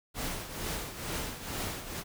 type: noise with tremolo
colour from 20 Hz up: pink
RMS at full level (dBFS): -34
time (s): 0.14-2.04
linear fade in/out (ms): 50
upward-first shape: triangle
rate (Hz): 2.2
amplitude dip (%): 70
effects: none